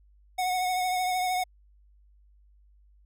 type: tone with vibrato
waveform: square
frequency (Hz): 734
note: F#5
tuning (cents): -14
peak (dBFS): -26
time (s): 0.38-1.44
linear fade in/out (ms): 10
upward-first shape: triangle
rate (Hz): 13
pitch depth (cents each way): 30
effects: added 50 Hz sine -56 dBFS peak until 3.05 s